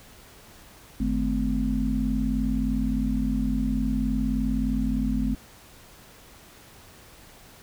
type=harmonic tone with a mistuned harmonic; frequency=51.5 Hz; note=G#1; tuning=14 cents flat; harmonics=1 / 3 / 4 / 5; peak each=-27 / -34 / -27 / -27 dBFS; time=1-5.35 s; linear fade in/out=5 ms; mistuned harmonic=4; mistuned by=+98 cents; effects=pink hiss -50 dBFS RMS until 7.62 s